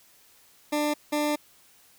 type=tone bursts at uneven times; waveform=20% pulse; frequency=297.4 Hz; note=D4; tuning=22 cents sharp; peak=-19 dBFS; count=2; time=0.72-0.94 / 1.12-1.36 s; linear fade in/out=10 ms; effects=white hiss -58 dBFS RMS until 1.98 s